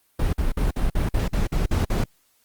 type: noise bursts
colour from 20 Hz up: brown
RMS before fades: -21 dBFS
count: 10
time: 0.19-2.04 s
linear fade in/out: 5 ms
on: 140 ms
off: 50 ms
effects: white hiss -64 dBFS RMS until 2.44 s + Opus 32 kbps